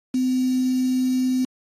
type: tone with quantisation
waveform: sine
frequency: 255.8 Hz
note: C4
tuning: 39 cents flat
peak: -18 dBFS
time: 0.14-1.45 s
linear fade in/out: 5 ms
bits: 6
effects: AAC 32 kbps